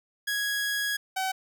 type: tone pair in turn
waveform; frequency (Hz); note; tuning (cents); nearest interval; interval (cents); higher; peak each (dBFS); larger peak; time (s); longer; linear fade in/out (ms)
sawtooth; 1661.2 / 759.5; G#6 / F#5; 0 / +45; octave + major second; 1355; first; -23; neither; 0.27-0.97 / 1.16-1.32; first; 10
effects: none